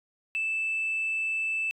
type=tone; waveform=sine; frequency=2637 Hz; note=E7; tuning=in tune; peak=-25 dBFS; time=0.35-1.71 s; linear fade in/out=0 ms; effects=tanh soft clip ceiling -23 dBFS